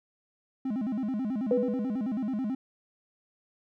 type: tone with vibrato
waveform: triangle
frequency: 235.3 Hz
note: A#3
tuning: 16 cents sharp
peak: -26 dBFS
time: 0.65-2.55 s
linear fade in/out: 5 ms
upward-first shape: square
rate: 9.2 Hz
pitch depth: 200 cents each way
type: tone with exponential decay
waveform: sine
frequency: 493.3 Hz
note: B4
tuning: 2 cents flat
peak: -20 dBFS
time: 1.51-2.16 s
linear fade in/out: 1 ms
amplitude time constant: 140 ms
effects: none

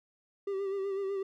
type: tone with vibrato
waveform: triangle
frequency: 392 Hz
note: G4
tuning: in tune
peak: -29 dBFS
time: 0.47-1.23 s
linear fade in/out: 5 ms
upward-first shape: sine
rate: 8 Hz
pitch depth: 40 cents each way
effects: none

